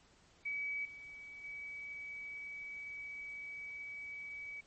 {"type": "tone with level steps", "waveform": "sine", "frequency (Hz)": 2279, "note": "C#7", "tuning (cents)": 47, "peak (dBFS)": [-36, -48, -43], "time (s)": [0.45, 4.61], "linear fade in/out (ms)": 10, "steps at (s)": [0.85, 1.44], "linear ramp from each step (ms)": 2, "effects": ["pink hiss -66 dBFS RMS until 4.66 s", "MP3 32 kbps"]}